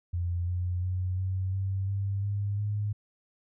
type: tone with pitch steps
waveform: sine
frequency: 87.31 / 89.51 / 91.76 / 94.06 / 96.43 / 98.85 / 101.34 / 103.89 Hz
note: F2 / F2 / F#2 / F#2 / G2 / G2 / G#2 / G#2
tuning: 0 / +43 / -14 / +29 / -28 / +15 / -42 / +1 cents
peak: -27 dBFS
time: 0.13-2.93 s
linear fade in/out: 10 ms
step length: 350 ms
effects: none